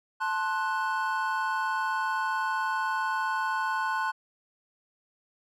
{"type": "chord", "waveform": "triangle", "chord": "F# diminished", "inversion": "first", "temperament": "equal with one note detuned", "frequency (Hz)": [880, 1052.6, 1480], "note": ["A5", "C6", "F#6"], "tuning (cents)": [0, 10, 0], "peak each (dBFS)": -29, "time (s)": [0.2, 4.12], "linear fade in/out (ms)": 20, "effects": []}